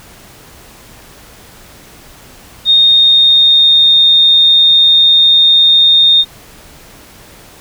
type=tone with pitch glide; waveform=sine; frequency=3691 to 3668 Hz; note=A#7 to A#7; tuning=-18 to -29 cents; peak=-4 dBFS; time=2.65-6.25 s; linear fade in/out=50 ms; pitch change=-11 cents; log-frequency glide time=2.83-4.05 s; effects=pink hiss -38 dBFS RMS until 7.6 s